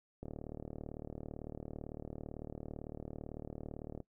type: click train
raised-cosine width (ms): 2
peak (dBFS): -30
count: 144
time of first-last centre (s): 0.23-4.003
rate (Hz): 37.9
effects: noise-tail reverb RT60 0.1 s tail -20 dB re dry